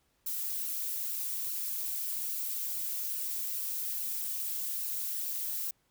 violet noise with flanger, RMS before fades -35 dBFS, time 0.26-5.71 s, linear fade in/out 5 ms, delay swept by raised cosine 0.69 to 6.29 ms, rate 2.4 Hz, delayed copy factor +0.5, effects pink hiss -73 dBFS RMS until 5.9 s

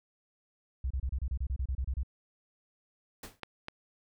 sine tone bursts, 64.9 Hz, C2, 13 cents flat, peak -29 dBFS, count 13, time 0.84-2.033 s, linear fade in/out 5 ms, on 65 ms, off 29 ms
pink noise with exponential decay, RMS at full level -39 dBFS, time 3.23-3.4 s, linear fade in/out 5 ms, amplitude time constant 36 ms
clicks, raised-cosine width 0.3 ms, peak -22 dBFS, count 2, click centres 3.433 / 3.684 s
effects none

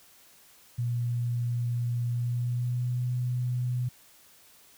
sine tone with pitch glide, 120 to 124.02 Hz, B2 to B2, -49 to +8 cents, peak -26 dBFS, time 0.78-3.89 s, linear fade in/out 10 ms, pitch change +57 cents, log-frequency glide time 2.1-3 s, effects white hiss -57 dBFS RMS until 4.77 s

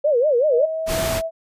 sine tone with vibrato, 540 Hz, C#5, 45 cents flat, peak -14 dBFS, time 0.04-0.66 s, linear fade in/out 10 ms, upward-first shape sine, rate 5.3 Hz, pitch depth 250 cents each way
sine tone with pitch glide, 634 to 653.3 Hz, D#5 to E5, +32 to -16 cents, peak -22 dBFS, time 0.49-1.31 s, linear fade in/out 50 ms, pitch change +52 cents, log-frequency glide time 0.63-1.01 s
pink noise, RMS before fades -24 dBFS, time 0.86-1.22 s, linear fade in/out 50 ms
effects resampled to 32000 Hz

